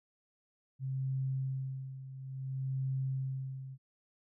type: tone with tremolo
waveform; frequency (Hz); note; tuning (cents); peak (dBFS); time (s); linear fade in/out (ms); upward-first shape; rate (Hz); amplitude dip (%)
sine; 132.9; C3; +27; -31; 0.79-3.78; 50; sine; 0.58; 75
effects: none